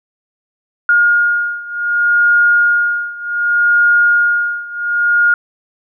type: beating tone pair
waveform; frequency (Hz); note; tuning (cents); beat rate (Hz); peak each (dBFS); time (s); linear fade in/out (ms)
sine; 1424 / 1424.66; F6 / F6; +33 / +34; 0.66; -12 / -14; 0.89-5.34; 2
effects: none